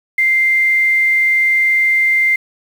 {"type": "tone with quantisation", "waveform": "sine", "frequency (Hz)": 2093, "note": "C7", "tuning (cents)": 0, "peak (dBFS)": -10, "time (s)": [0.18, 2.36], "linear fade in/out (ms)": 5, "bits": 6, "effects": []}